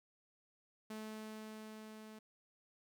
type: tone with level ramp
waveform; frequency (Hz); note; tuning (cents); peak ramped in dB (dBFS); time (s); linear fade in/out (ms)
sawtooth; 216.9; A3; -25; -40 to -48; 0.9-2.19; 5
effects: none